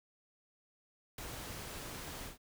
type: noise with ADSR envelope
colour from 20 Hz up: pink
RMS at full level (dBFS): -43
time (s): 1.18-2.38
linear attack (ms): 3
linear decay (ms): 9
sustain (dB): -2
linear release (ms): 130
effects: none